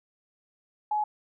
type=tone; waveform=sine; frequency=845 Hz; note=G#5; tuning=30 cents sharp; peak=-24 dBFS; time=0.91-1.04 s; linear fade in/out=5 ms; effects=none